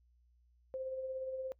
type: tone with tremolo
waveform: sine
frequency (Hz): 523.3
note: C5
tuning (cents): 0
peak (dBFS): -36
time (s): 0.74-1.52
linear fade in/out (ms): 0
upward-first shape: sine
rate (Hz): 17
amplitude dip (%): 40
effects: noise-tail reverb RT60 0.1 s tail -23 dB re dry + added 60 Hz sine -66 dBFS peak until 1.59 s